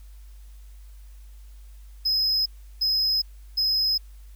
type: tone bursts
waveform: triangle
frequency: 5090 Hz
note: D#8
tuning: 39 cents sharp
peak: -19 dBFS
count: 3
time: 2.05-3.98 s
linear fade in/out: 10 ms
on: 410 ms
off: 350 ms
effects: added 50 Hz sine -42 dBFS peak until 4.35 s + white hiss -61 dBFS RMS until 4.35 s